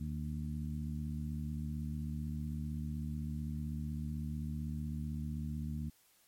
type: harmonic tone with a mistuned harmonic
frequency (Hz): 75.8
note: D#2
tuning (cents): -45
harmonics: 1 / 2 / 3 / 4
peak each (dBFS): -40 / -40 / -42 / -53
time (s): 0-5.9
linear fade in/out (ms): 10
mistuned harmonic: 4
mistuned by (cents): -53
effects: white hiss -68 dBFS RMS until 6.27 s + MP3 64 kbps